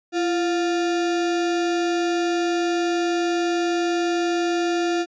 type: tone with sample-and-hold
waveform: sine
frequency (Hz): 340.8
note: F4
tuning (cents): -42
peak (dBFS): -19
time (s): 0.12-5.06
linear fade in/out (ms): 50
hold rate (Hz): 1050
effects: resampled to 16000 Hz